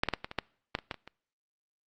clicks, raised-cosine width 0.3 ms, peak -8 / -11 / -12 / -19 / -23 / -12 / -12 / -25 / -17 / -28 / -29 dBFS, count 11, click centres 0.035 / 0.087 / 0.137 / 0.245 / 0.314 / 0.387 / 0.751 / 0.788 / 0.912 / 0.943 / 1.076 s, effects noise-tail reverb RT60 0.6 s tail -24 dB re dry + Opus 48 kbps

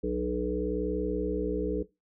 harmonic tone with a mistuned harmonic, 60.8 Hz, B1, 26 cents flat, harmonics 1 / 3 / 5 / 7 / 8, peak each -36 / -35 / -33 / -31 / -35 dBFS, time 0.03-1.83 s, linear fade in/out 10 ms, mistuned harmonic 3, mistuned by +26 cents, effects noise-tail reverb RT60 0.2 s tail -17 dB re dry

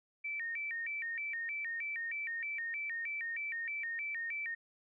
sine tone with vibrato, 2069 Hz, C7, 20 cents flat, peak -36 dBFS, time 0.24-4.55 s, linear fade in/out 10 ms, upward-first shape square, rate 3.2 Hz, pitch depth 200 cents each way, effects none

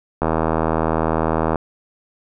click train, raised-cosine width 1 ms, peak -4 dBFS, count 108, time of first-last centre 0.22-1.557 s, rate 80 Hz, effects none

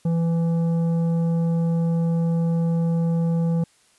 sine tone with tanh clipping, 166.8 Hz, E3, 21 cents sharp, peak -20 dBFS, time 0.05-3.64 s, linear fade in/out 5 ms, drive 9 dB, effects white hiss -59 dBFS RMS until 3.98 s + resampled to 24000 Hz

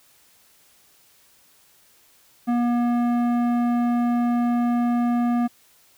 square tone with low-pass filter, 239.9 Hz, A#3, 50 cents sharp, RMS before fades -21 dBFS, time 2.47-5.48 s, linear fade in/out 20 ms, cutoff 1100 Hz, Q 0.78, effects white hiss -57 dBFS RMS until 5.97 s

